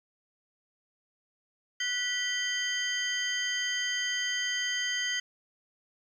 sine tone cluster, 1481 / 1956 / 3101 / 4809 / 6410 Hz, F#6 / B6 / G7 / D8 / G8, +1 / -17 / -19 / +40 / +38 cents, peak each -39 / -32 / -33 / -39 / -37 dBFS, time 1.8-5.2 s, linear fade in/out 5 ms, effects 10-bit

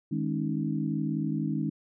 harmonic tone with a mistuned harmonic, 51.91 Hz, G#1, in tune, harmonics 3 / 4 / 5 / 6, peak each -31 / -32 / -33 / -34 dBFS, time 0.11-1.7 s, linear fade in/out 10 ms, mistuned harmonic 5, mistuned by +86 cents, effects none

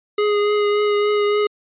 square tone with vibrato, 415.3 Hz, G#4, in tune, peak -16 dBFS, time 0.18-1.47 s, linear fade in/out 5 ms, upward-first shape triangle, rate 3.5 Hz, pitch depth 17 cents each way, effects resampled to 8000 Hz

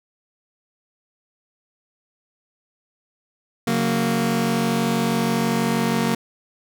sawtooth chord, F# major, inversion second, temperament just, 138.75 / 185 / 231.2 Hz, C#3 / F#3 / A#3, +2 / 0 / -14 cents, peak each -23 / -20 / -17 dBFS, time 3.67-6.15 s, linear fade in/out 5 ms, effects none

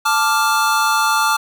square chord, D minor, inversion second, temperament equal, 880 / 1174.7 / 1396.9 Hz, A5 / D6 / F6, 0 / 0 / 0 cents, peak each -19 dBFS, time 0.05-1.37 s, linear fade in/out 10 ms, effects none

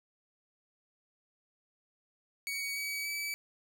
sawtooth tone with pitch steps, 2248 / 2273 / 2298 Hz, C#7 / C#7 / D7, +24 / +43 / -38 cents, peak -31 dBFS, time 2.47-3.34 s, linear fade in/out 0 ms, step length 290 ms, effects none

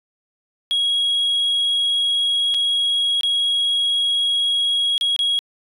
sine tone with dropouts, 3308 Hz, G#7, 8 cents flat, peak -14 dBFS, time 0.71-5.39 s, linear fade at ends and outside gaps 0 ms, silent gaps 2.541-2.545 / 3.21-3.233 / 4.979-5.011 / 5.163-5.191 s, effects tanh soft clip ceiling -15 dBFS

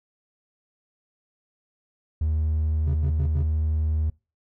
triangle tone, 77.78 Hz, D#2, in tune, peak -18 dBFS, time 2.21-4.1 s, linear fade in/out 5 ms
triangle tone bursts, 135.5 Hz, C#3, 39 cents flat, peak -21 dBFS, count 4, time 2.86-3.435 s, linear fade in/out 20 ms, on 92 ms, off 69 ms
effects noise-tail reverb RT60 0.3 s tail -26 dB re dry + tanh soft clip ceiling -15 dBFS

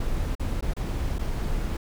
brown noise with dropouts, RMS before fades -27 dBFS, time 0-1.77 s, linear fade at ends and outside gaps 5 ms, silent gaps 0.352-0.396 / 0.61-0.624 / 0.736-0.765 / 1.185-1.192 s, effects none

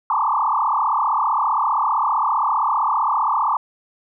sine tone with frequency modulation, 1025 Hz, C6, 36 cents flat, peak -16 dBFS, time 0.1-3.57 s, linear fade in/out 2 ms, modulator 35.3 Hz, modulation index 5.1, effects none

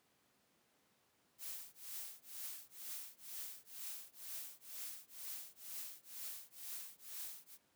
blue noise with tremolo, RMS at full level -45 dBFS, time 1.38-7.58 s, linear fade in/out 50 ms, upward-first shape triangle, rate 2.1 Hz, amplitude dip 100%, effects pink hiss -75 dBFS RMS until 7.75 s + high-pass 150 Hz 12 dB/octave

